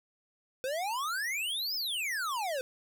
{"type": "exponential two-way sweep", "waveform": "square", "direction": "up then down", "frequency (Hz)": [498.4, 5320, 498.4], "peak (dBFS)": -32, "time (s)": [0.64, 2.61], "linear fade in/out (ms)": 0, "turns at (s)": 1.75, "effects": []}